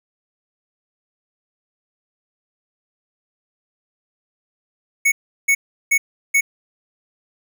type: tone bursts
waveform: square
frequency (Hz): 2217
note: C#7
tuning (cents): 0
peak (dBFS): -13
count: 4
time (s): 5.05-6.41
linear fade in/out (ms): 10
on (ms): 70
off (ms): 360
effects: none